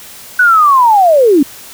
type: linear sweep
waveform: sine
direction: down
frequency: 1503 to 261.6 Hz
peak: -4 dBFS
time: 0.39-1.43 s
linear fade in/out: 5 ms
effects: white hiss -33 dBFS RMS until 1.73 s